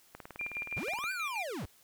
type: click train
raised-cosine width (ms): 0.5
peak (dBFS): -29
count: 18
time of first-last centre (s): 0.15-1.04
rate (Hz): 19.1
type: tone with tremolo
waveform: sine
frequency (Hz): 2388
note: D7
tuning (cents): +28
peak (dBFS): -34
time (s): 0.39-1.43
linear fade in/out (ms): 5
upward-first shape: square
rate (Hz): 6.2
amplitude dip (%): 60
type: linear two-way sweep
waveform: square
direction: up then down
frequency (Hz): 52.1 to 1567 to 52.1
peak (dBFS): -37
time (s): 0.76-1.66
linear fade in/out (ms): 10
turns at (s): 1.12
effects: white hiss -63 dBFS RMS until 1.83 s